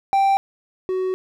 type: tone pair in turn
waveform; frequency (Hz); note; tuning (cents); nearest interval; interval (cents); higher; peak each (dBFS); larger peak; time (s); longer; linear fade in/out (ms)
triangle; 784 / 373.2; G5 / F#4; 0 / +15; octave + minor second; 1285; first; -12 / -18; first; 0.13-0.37 / 0.89-1.14; second; 0
effects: none